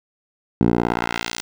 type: tone with band-pass filter sweep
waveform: 10% pulse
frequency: 58.27 Hz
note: A#1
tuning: in tune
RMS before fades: -21 dBFS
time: 0.61-1.41 s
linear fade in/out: 0 ms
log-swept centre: 230 to 6400 Hz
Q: 0.86
effects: none